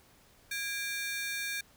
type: ring-modulated tone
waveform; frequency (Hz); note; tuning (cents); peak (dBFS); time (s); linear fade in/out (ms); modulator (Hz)
sawtooth; 2000; B6; +21; -27; 0.51-1.61; 5; 364
effects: pink hiss -62 dBFS RMS until 1.76 s